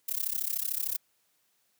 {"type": "noise with amplitude modulation", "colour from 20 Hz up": "violet", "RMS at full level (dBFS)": -28, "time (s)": [0.08, 0.97], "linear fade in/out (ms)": 10, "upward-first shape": "sine", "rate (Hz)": 33.4, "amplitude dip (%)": 95, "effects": ["white hiss -72 dBFS RMS until 1.79 s", "high-pass 100 Hz 12 dB/octave"]}